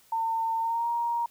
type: tone with pitch glide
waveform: sine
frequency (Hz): 905 to 939.6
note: A5 to A#5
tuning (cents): +48 to +13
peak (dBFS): -25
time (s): 0.12-1.26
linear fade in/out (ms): 5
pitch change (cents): +65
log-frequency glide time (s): 0.59-0.88
effects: white hiss -60 dBFS RMS until 1.3 s